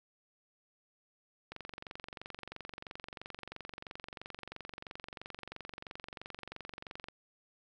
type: click train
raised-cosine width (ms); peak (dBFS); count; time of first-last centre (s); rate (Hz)
0.3; -27; 129; 1.52-7.085; 23
effects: none